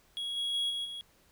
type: tone with level steps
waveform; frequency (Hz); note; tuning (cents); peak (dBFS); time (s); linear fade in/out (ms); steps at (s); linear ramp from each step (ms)
triangle; 3322; G#7; 0; -32 / -29 / -27 / -31 / -37; 0.17-1.01; 0; 0.36 / 0.53 / 0.69 / 0.84; 20
effects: pink hiss -65 dBFS RMS until 1.31 s